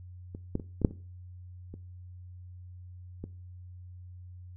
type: clicks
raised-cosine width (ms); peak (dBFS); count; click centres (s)
3; -28 / -16 / -25 / -21 / -8 / -29 / -29 / -24; 8; 0.349 / 0.554 / 0.598 / 0.817 / 0.848 / 0.91 / 1.74 / 3.24
effects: noise-tail reverb RT60 0.4 s tail -20 dB re dry + added 90 Hz sine -44 dBFS peak until 4.56 s